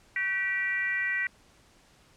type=tone with frequency modulation; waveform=sine; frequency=1941 Hz; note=B6; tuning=31 cents flat; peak=-26 dBFS; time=0.16-1.27 s; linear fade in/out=2 ms; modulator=409 Hz; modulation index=0.78; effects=pink hiss -60 dBFS RMS until 2.16 s + low-pass 9000 Hz 12 dB/octave